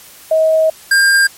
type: tone pair in turn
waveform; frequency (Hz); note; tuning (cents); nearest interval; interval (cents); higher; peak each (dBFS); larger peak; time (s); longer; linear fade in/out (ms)
sine / square; 636 / 1602.6; D#5 / G6; +38 / +38; octave + major third; 1600; second; -8; neither; 0.31-0.7 / 0.91-1.27; first; 5
effects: white hiss -39 dBFS RMS until 1.37 s + MP3 64 kbps